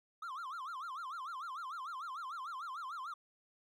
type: tone with vibrato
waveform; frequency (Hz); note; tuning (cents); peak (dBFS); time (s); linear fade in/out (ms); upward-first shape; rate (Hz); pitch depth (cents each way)
triangle; 1191; D6; +24; -39; 0.22-3.14; 5; sine; 6.7; 280
effects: none